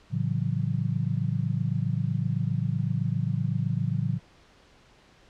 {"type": "chord", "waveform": "sine", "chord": "F# minor seventh", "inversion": "first", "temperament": "just", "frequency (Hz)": [111, 138.75, 166.5, 185], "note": ["A2", "C#3", "E3", "F#3"], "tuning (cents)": [16, 2, 18, 0], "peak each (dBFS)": [-29, -28, -31, -33], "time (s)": [0.1, 4.2], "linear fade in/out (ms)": 50, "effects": ["pink hiss -57 dBFS RMS until 5.29 s", "low-pass 5000 Hz 12 dB/octave"]}